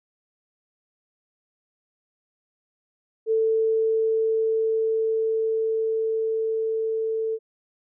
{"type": "tone with level ramp", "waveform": "sine", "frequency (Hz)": 444.3, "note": "A4", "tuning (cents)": 17, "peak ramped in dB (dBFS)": [-18, -23], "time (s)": [3.26, 7.39], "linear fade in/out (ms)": 50, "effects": []}